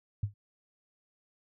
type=tone with exponential decay; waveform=sine; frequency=102.7 Hz; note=G#2; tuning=19 cents flat; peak=-24 dBFS; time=0.23-0.34 s; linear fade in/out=5 ms; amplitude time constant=23 ms; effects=none